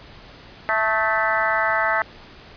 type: harmonic tone with a mistuned harmonic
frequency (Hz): 220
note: A3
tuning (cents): 0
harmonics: 3 / 4 / 5 / 6 / 7 / 8 / 9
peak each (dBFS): -25 / -25 / -29 / -25 / -25 / -26 / -26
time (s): 0.69-2.02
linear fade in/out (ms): 0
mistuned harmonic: 6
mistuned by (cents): -39
effects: pink hiss -44 dBFS RMS until 2.56 s + resampled to 11025 Hz